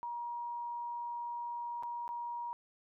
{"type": "tone with dropouts", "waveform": "sine", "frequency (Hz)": 951, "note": "A#5", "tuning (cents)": 34, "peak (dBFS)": -37, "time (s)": [0.03, 2.53], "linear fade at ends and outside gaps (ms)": 0, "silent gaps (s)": [[1.826, 1.834], [2.079, 2.09]], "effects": []}